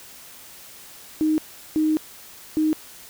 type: tone bursts at uneven times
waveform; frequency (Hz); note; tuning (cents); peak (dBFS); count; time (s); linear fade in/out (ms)
sine; 310.7; D#4; -2; -17; 3; 1.21-1.38 / 1.76-1.97 / 2.57-2.73; 0
effects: white hiss -44 dBFS RMS until 3.09 s